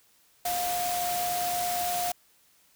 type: tone in noise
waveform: sine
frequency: 710 Hz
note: F5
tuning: 28 cents sharp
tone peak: -28 dBFS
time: 0.45-2.12 s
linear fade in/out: 5 ms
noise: white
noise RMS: -33 dBFS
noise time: 0.45-2.12 s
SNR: +2 dB
effects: white hiss -63 dBFS RMS until 2.75 s